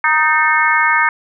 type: harmonic tone with a mistuned harmonic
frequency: 311.1 Hz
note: D#4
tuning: in tune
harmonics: 3 / 4 / 5 / 6 / 7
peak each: -17 / -17 / -17 / -17 / -17 dBFS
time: 0.04-1.09 s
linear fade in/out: 2 ms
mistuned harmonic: 6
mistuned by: -61 cents
effects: none